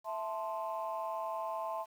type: chord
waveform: sine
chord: A minor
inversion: second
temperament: equal with one note detuned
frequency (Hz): 659.3 / 877 / 1046.5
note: E5 / A5 / C6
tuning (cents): 0 / -6 / 0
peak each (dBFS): -38 / -39 / -39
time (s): 0.04-1.86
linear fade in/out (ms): 50
effects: tanh soft clip ceiling -28 dBFS + 10-bit